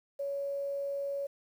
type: tone with quantisation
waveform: sine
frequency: 560 Hz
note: C#5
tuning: 18 cents sharp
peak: -32 dBFS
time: 0.19-1.27 s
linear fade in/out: 10 ms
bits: 10
effects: none